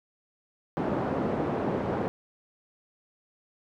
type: band-pass noise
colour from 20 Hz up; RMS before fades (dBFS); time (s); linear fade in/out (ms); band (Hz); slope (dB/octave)
pink; -29; 0.77-2.08; 0; 180 to 770; 12
effects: none